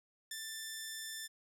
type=tone with ADSR envelope; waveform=10% pulse; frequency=1772 Hz; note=A6; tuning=12 cents sharp; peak=-31 dBFS; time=0.31-1.28 s; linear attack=4 ms; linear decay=43 ms; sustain=-2 dB; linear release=23 ms; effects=none